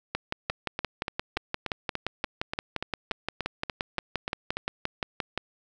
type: two click trains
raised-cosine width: 0.3 ms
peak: -14 / -12 dBFS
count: 15 / 31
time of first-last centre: 0.5-4.57 / 0.15-5.376 s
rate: 3.44 / 5.74 Hz
effects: none